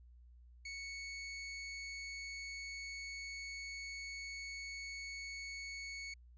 sawtooth tone, 2217 Hz, C#7, in tune, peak -40 dBFS, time 0.65-6.14 s, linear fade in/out 5 ms, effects added 60 Hz sine -57 dBFS peak until 6.37 s + resampled to 16000 Hz

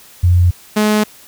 sine / sawtooth tone pair in turn, 88.5 / 212.3 Hz, F2 / G#3, +23 / +38 cents, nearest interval octave + minor third, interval 1515 cents, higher second, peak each -7 dBFS, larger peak neither, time 0.23-0.51 / 0.76-1.04 s, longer neither, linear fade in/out 10 ms, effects white hiss -42 dBFS RMS until 1.27 s

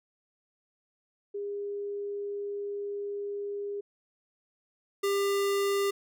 sine / square tone pair in turn, 405.8 / 398.8 Hz, G#4 / G4, -40 / +30 cents, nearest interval unison, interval 30 cents, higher first, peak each -32 / -26 dBFS, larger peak second, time 1.34-3.81 / 5.03-5.91 s, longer first, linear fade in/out 10 ms, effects none

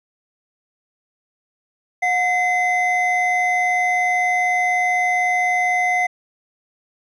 triangle tone pair together, 724.4 / 2049 Hz, F#5 / C7, -37 / -37 cents, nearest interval octave + tritone, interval 1800 cents, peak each -17 dBFS, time 2.02-6.07 s, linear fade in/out 10 ms, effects resampled to 22050 Hz

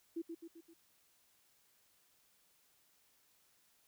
sine tone with echo, 332.7 Hz, E4, 16 cents sharp, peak -37 dBFS, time 0.16-0.22 s, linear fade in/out 10 ms, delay 130 ms, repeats 4, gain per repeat -5 dB, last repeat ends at 0.74 s, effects white hiss -72 dBFS RMS until 3.87 s

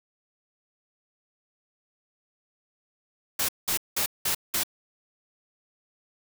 white noise bursts, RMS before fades -26 dBFS, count 5, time 3.39-4.635 s, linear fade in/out 5 ms, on 97 ms, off 190 ms, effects none

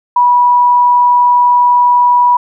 sine tone, 976 Hz, B5, 21 cents flat, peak -5 dBFS, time 0.16-2.37 s, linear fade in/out 5 ms, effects none

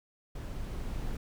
brown noise with level ramp, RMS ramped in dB -38 to -35 dBFS, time 0.35-1.17 s, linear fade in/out 5 ms, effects none

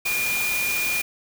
sine tone in noise, 2422 Hz, D#7, 47 cents flat, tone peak -23 dBFS, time 0.05-1.02 s, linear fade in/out 10 ms, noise white, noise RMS -28 dBFS, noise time 0.05-1.02 s, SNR +2 dB, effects none

